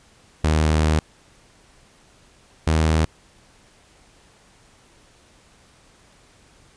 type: tone pair in turn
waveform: sawtooth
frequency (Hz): 77.7 / 79.15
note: D#2 / D#2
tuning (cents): -2 / +30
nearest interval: unison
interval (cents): 32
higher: second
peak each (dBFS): -12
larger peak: neither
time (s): 0.44-0.99 / 2.67-3.05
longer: first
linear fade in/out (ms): 0
effects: pink hiss -54 dBFS RMS until 6.76 s + resampled to 22050 Hz